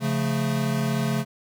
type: chord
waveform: square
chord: Db augmented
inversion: none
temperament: equal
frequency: 138.59 / 174.61 / 220 Hz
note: Db3 / F3 / A3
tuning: 0 / 0 / 0 cents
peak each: -26 / -31 / -27 dBFS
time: 0-1.25 s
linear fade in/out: 50 ms
effects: none